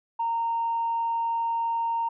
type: tone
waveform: sine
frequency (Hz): 923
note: A#5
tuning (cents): -17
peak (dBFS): -23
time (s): 0.19-2.09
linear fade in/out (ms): 10
effects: tanh soft clip ceiling -19 dBFS